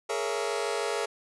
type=chord; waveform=sawtooth; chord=A# half-diminished seventh; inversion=third; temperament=just; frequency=419.5 / 466.2 / 559.4 / 671.3 Hz; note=G#4 / A#4 / C#5 / E5; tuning=+17 / 0 / +16 / +31 cents; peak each=-28 / -29 / -31 / -32 dBFS; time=0.09-1.06 s; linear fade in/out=10 ms; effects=resampled to 24000 Hz